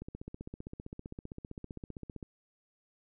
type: click train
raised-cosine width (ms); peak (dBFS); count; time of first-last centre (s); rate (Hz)
3; -29; 35; 0.02-2.228; 15.4
effects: none